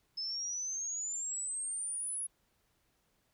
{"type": "exponential sweep", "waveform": "sine", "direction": "up", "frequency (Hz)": [5180, 10548], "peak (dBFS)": -35, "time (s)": [0.17, 2.27], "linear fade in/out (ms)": 10, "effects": ["pink hiss -75 dBFS RMS until 3.33 s"]}